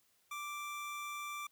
25% pulse tone, 1174.7 Hz, D6, in tune, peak -37 dBFS, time 0.31-1.47 s, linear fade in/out 5 ms, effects white hiss -73 dBFS RMS until 1.51 s

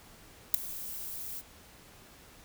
violet noise with ADSR envelope, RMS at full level -18 dBFS, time 0.54-1.42 s, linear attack 4 ms, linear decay 5 ms, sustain -22 dB, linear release 33 ms, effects pink hiss -55 dBFS RMS until 2.44 s

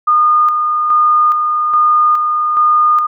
sine tone with tremolo, 1221 Hz, D#6, 33 cents flat, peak -7 dBFS, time 0.07-3.07 s, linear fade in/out 10 ms, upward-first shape square, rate 1.2 Hz, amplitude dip 40%, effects none

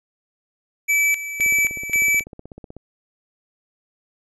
square tone with tremolo, 2306 Hz, D7, 32 cents flat, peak -16 dBFS, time 0.88-2.24 s, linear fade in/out 20 ms, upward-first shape square, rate 1.9 Hz, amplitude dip 75%
click train, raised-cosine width 2 ms, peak -24 dBFS, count 23, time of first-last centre 1.4-2.766 s, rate 16.1 Hz
effects resampled to 32000 Hz

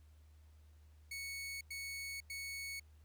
sawtooth tone bursts, 2217 Hz, C#7, in tune, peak -39 dBFS, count 3, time 1.11-2.798 s, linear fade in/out 5 ms, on 500 ms, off 94 ms, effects added 76 Hz sine -59 dBFS peak until 3.04 s + pink hiss -75 dBFS RMS until 3.04 s

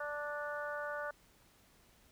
harmonic tone, 293.7 Hz, D4, in tune, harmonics 2 / 3 / 4 / 5 / 6, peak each -41 / -48 / -45 / -42 / -51 dBFS, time 0-1.11 s, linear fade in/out 5 ms, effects pink hiss -66 dBFS RMS until 2.11 s

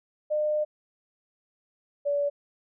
sine tone pair in turn, 605 / 574.1 Hz, D#5 / D5, -49 / -39 cents, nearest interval minor second, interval 90 cents, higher first, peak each -23 dBFS, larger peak neither, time 0.3-0.65 / 2.05-2.3 s, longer first, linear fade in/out 20 ms, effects none

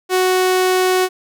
sawtooth tone, 370 Hz, F#4, in tune, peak -9 dBFS, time 0.09-1.09 s, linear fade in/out 50 ms, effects none

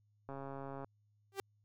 click train, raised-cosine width 1 ms, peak -32 dBFS, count 77, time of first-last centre 0.29-0.845 s, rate 137 Hz
sawtooth tone with exponential growth, 392 Hz, G4, in tune, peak -30 dBFS, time 1.32-1.4 s, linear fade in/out 0 ms, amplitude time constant 17 ms
effects added 104 Hz sine -70 dBFS peak until 1.64 s

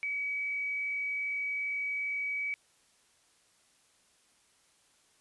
sine tone with frequency modulation, 2275 Hz, C#7, 44 cents sharp, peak -31 dBFS, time 0.03-2.54 s, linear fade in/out 0 ms, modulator 47.5 Hz, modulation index 0.39, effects white hiss -67 dBFS RMS until 5.2 s + resampled to 24000 Hz

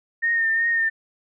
sine tone with vibrato, 1829 Hz, A#6, 33 cents flat, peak -18 dBFS, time 0.22-0.9 s, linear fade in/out 20 ms, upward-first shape triangle, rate 2.7 Hz, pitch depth 36 cents each way, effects none

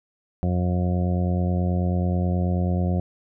harmonic tone, 89.3 Hz, F2, 39 cents sharp, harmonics 1 / 2 / 3 / 4 / 5 / 6 / 7 / 8, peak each -22 / -24 / -36 / -34 / -42 / -35 / -38 / -36 dBFS, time 0.43-3 s, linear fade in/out 0 ms, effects none

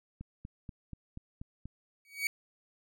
click train, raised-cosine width 5 ms, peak -30 dBFS, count 7, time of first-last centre 0.21-1.656 s, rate 4.15 Hz
40% pulse tone with exponential growth, 2256 Hz, C#7, 30 cents sharp, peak -25 dBFS, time 2.05-2.27 s, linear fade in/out 1 ms, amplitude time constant 47 ms
effects none

